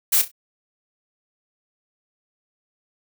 blue noise with echo, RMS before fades -17 dBFS, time 0.12-0.22 s, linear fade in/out 10 ms, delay 32 ms, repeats 3, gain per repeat -11 dB, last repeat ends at 0.316 s, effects none

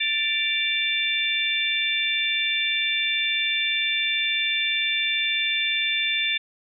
sine tone cluster, 1771 / 2338 / 2776 / 3543 Hz, A6 / D7 / F7 / A7, +11 / -8 / -11 / +11 cents, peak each -30 / -25 / -30 / -25 dBFS, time 0-6.38 s, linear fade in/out 10 ms, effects none

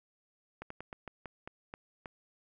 slowing click train, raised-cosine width 0.5 ms, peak -27 dBFS, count 9, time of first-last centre 0.62-2.058 s, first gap 84 ms, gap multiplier 1.21, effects none

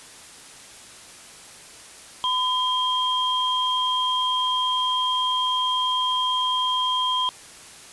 sine tone pair together, 1011 / 3210 Hz, B5 / G7, +40 / +40 cents, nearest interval octave + minor sixth, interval 2000 cents, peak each -23 dBFS, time 2.24-7.29 s, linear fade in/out 0 ms, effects white hiss -44 dBFS RMS until 7.92 s + resampled to 24000 Hz

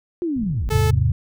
sine linear sweep, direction down, 361.2 to 33 Hz, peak -20 dBFS, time 0.22-0.69 s, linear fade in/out 0 ms
pink low-pass noise, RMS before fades -33 dBFS, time 0.36-1.04 s, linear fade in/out 5 ms, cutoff 220 Hz, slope 24 dB/octave
sawtooth tone, 435.3 Hz, A4, 19 cents flat, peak -18 dBFS, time 0.7-0.91 s, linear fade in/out 10 ms
sine chord, E augmented, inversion none, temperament equal with one note detuned, 80.76 / 103.83 / 130.81 Hz, E2 / G#2 / B#2, -35 / 0 / 0 cents, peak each -19 dBFS, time 0.72-1.12 s, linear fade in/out 5 ms
effects none

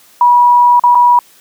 sine tone with dropouts, 970 Hz, B5, 31 cents flat, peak -4 dBFS, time 0.21-1.19 s, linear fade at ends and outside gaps 2 ms, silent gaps 0.796-0.837 / 0.948-0.953 s, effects white hiss -45 dBFS RMS until 1.4 s + high-pass 150 Hz 12 dB/octave

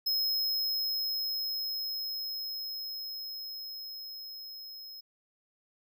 square tone with level ramp, 5140 Hz, E8, 45 cents flat, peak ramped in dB -27 to -44 dBFS, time 0.06-5.01 s, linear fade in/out 10 ms, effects none

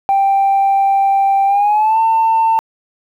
sine tone with pitch glide, 786 to 897.7 Hz, G5 to A5, +4 to +34 cents, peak -8 dBFS, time 0.09-2.59 s, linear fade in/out 0 ms, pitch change +230 cents, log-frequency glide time 1.46-2 s, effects tanh soft clip ceiling -7 dBFS + 8-bit

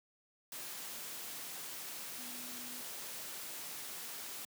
sine tone in noise, 246.9 Hz, B3, in tune, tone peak -53 dBFS, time 2.18-2.81 s, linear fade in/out 2 ms, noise white, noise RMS -45 dBFS, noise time 0.52-4.45 s, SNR -11 dB, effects high-pass 150 Hz 12 dB/octave

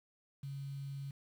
sine tone with quantisation, 138.59 Hz, C#3, in tune, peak -40 dBFS, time 0.43-1.11 s, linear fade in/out 5 ms, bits 10, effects none

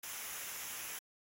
white noise with comb filter, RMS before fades -44 dBFS, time 0.03-0.99 s, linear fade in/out 5 ms, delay 0.23 ms, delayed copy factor -0.55, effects AAC 48 kbps

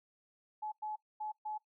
sine tone bursts at uneven times, 854 Hz, G#5, 48 cents sharp, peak -37 dBFS, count 4, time 0.62-0.72 / 0.82-0.96 / 1.2-1.32 / 1.45-1.58 s, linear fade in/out 10 ms, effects noise-tail reverb RT60 0.1 s tail -19 dB re dry

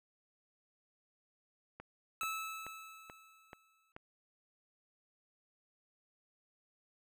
click train, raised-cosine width 0.5 ms, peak -32 dBFS, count 6, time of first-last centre 1.8-3.965 s, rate 2.31 Hz
25% pulse tone with exponential decay, 1306 Hz, E6, 17 cents flat, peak -31 dBFS, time 2.21-3.92 s, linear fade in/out 1 ms, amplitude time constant 370 ms
effects none

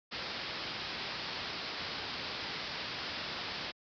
white low-pass noise, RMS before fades -40 dBFS, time 0.11-3.72 s, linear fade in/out 20 ms, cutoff 5200 Hz, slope 96 dB/octave, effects high-pass 60 Hz 12 dB/octave

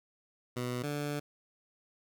15% pulse tone pair in turn, 123.47 / 146.21 Hz, B2 / D3, 0 / -7 cents, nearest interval minor third, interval 293 cents, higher second, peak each -27 dBFS, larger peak neither, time 0.56-0.83 / 0.83-1.2 s, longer second, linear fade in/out 10 ms, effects none

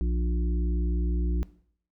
harmonic tone, 59.1 Hz, A#1, 24 cents sharp, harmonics 1 / 3 / 5 / 6, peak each -24 / -34 / -38 / -40 dBFS, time 0.01-1.43 s, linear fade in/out 0 ms, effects noise-tail reverb RT60 0.6 s tail -18 dB re dry

